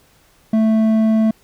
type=tone with hard clipping; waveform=sine; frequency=220.2 Hz; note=A3; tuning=2 cents sharp; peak=-13 dBFS; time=0.53-1.31 s; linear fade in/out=5 ms; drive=6 dB; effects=pink hiss -54 dBFS RMS until 1.43 s